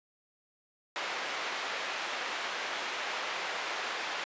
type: band-pass noise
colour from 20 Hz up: white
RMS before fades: -36 dBFS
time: 0.96-4.24 s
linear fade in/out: 0 ms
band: 500 to 2500 Hz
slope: 12 dB/octave
effects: resampled to 16000 Hz